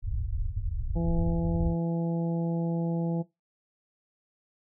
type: low-pass noise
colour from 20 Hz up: pink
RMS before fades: -30 dBFS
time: 0.02-1.76 s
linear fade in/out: 50 ms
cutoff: 110 Hz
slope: 48 dB/octave
type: harmonic tone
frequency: 167.7 Hz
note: E3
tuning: 30 cents sharp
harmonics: 1 / 2 / 3 / 4 / 5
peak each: -27 / -35 / -37 / -43 / -44 dBFS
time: 0.95-3.23 s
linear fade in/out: 20 ms
effects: noise-tail reverb RT60 0.2 s tail -19 dB re dry